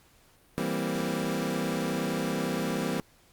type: chord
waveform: 25% pulse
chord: C dominant seventh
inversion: first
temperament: equal with one note detuned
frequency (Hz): 164.81 / 195.43 / 233.1 / 261.6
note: E3 / G3 / Bb3 / C4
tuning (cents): 0 / -5 / 0 / 0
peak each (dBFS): -30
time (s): 0.58-3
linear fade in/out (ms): 0
effects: pink hiss -61 dBFS RMS until 3.32 s + Opus 48 kbps